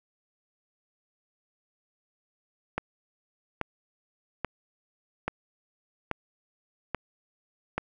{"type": "click train", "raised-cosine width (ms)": 0.5, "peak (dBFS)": -13, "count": 7, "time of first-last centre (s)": [2.78, 7.78], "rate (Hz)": 1.2, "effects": []}